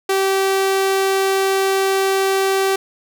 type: tone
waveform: sawtooth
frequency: 386.8 Hz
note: G4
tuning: 23 cents flat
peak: -11 dBFS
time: 0.09-2.76 s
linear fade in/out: 5 ms
effects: none